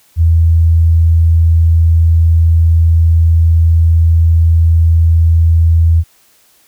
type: tone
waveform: sine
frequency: 82.41 Hz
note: E2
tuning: in tune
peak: -5 dBFS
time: 0.16-6.04 s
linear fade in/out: 50 ms
effects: white hiss -50 dBFS RMS until 6.67 s